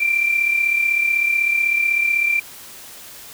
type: tone pair together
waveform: sine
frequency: 2358 / 2394 Hz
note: D7 / D7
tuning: +6 / +33 cents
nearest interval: unison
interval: 27 cents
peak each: -16 / -23 dBFS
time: 0-2.4 s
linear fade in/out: 10 ms
effects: white hiss -39 dBFS RMS until 3.33 s